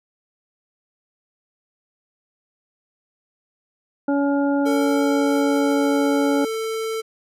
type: harmonic tone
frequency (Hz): 282.1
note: C#4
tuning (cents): +30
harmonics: 1 / 2 / 3 / 5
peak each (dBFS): -18 / -24 / -28 / -32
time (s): 4.08-6.45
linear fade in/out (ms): 5
type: tone with pitch glide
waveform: square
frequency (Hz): 449.8 to 444.9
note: A4 to A4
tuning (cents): +38 to +19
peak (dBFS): -24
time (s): 4.65-7.02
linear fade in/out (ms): 20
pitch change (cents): -19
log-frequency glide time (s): 4.98-6.02
effects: resampled to 32000 Hz